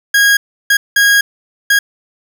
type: tone bursts at uneven times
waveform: 40% pulse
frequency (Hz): 1640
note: G#6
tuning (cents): -22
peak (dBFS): -6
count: 4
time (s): 0.14-0.37 / 0.7-0.77 / 0.96-1.21 / 1.7-1.79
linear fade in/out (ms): 5
effects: none